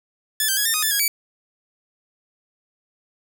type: tone with pitch steps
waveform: 5% pulse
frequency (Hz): 1735 / 1565 / 1670 / 1807 / 1245 / 1752 / 1647 / 2293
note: A6 / G6 / G#6 / A6 / D#6 / A6 / G#6 / D7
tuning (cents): -25 / -3 / +9 / +46 / +1 / -8 / -15 / -42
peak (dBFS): -8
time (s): 0.4-1.08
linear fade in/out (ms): 2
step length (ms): 85
effects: none